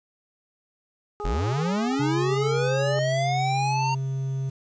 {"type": "harmonic tone", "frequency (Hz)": 415.3, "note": "G#4", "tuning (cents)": 0, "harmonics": [1, 2, 3], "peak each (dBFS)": [-32, -35, -37], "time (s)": [1.2, 2.99], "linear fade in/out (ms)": 0}
{"type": "linear sweep", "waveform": "square", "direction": "up", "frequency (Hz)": [34.71, 926], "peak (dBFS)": -24, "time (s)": [1.24, 3.95], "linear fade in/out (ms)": 10}
{"type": "tone with pitch glide", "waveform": "triangle", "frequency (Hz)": [136.2, 134.09], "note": ["C#3", "C3"], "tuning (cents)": [-30, 43], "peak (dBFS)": -23, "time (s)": [1.99, 4.5], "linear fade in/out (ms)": 10, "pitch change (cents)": -27, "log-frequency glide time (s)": [2.14, 2.92]}
{"effects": ["resampled to 16000 Hz", "9-bit"]}